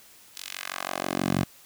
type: tone with high-pass filter sweep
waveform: 10% pulse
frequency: 46.25 Hz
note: F#1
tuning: in tune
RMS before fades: -30 dBFS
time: 0.35-1.44 s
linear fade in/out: 10 ms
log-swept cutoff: 4500 to 120 Hz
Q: 1.1
effects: white hiss -53 dBFS RMS until 1.65 s